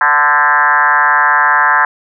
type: tone with frequency modulation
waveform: sine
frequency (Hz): 1318.5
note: E6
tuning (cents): 0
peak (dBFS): -7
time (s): 0.01-1.85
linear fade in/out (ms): 2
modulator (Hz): 145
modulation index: 3.3
effects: none